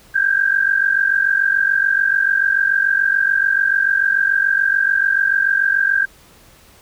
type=tone pair together; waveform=sine; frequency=1568 / 1614.9 Hz; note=G6 / G#6; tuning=0 / -49 cents; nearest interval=minor second; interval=51 cents; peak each=-16 / -16 dBFS; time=0.14-6.06 s; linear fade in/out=20 ms; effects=pink hiss -48 dBFS RMS until 6.81 s